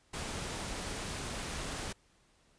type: noise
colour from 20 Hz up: pink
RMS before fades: -39 dBFS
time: 0.13-1.93 s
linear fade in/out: 10 ms
effects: pink hiss -68 dBFS RMS until 2.58 s + resampled to 22050 Hz